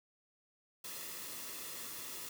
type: noise with comb filter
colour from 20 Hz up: white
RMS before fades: -45 dBFS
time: 0.84-2.29 s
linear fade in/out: 5 ms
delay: 1.3 ms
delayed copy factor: -0.5
effects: none